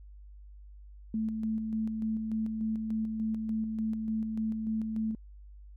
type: tone with tremolo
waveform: sine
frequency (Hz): 220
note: A3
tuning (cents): 0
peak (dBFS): -28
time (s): 1.14-5.15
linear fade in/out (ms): 2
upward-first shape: square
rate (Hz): 3.4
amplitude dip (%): 35
effects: added 50 Hz sine -47 dBFS peak until 5.76 s